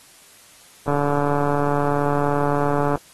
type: click train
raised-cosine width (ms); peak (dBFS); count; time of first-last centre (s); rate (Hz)
1; -8; 300; 0.88-2.956; 144
effects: white hiss -49 dBFS RMS until 3.13 s + AAC 32 kbps